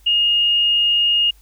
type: tone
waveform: sine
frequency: 2849 Hz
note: F7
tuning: 34 cents sharp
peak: -13 dBFS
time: 0.06-1.31 s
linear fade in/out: 10 ms
effects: added 50 Hz sine -47 dBFS peak until 1.41 s + white hiss -56 dBFS RMS until 1.41 s